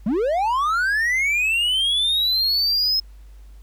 triangle linear sweep, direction up, 185.2 to 5190 Hz, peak -16 dBFS, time 0.06-3 s, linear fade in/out 5 ms, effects added 50 Hz sine -40 dBFS peak until 3.62 s + pink hiss -60 dBFS RMS until 3.62 s

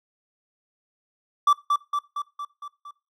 triangle tone with echo, 1163 Hz, D6, 17 cents flat, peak -12 dBFS, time 1.47-1.53 s, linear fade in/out 5 ms, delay 230 ms, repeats 6, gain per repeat -4 dB, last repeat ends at 2.91 s, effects noise-tail reverb RT60 0.3 s tail -21 dB re dry

